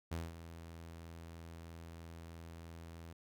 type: tone with ADSR envelope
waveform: sawtooth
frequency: 83.1 Hz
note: E2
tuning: 15 cents sharp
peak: -33 dBFS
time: 0.11-3.13 s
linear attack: 11 ms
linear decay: 200 ms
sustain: -12 dB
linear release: 6 ms
effects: none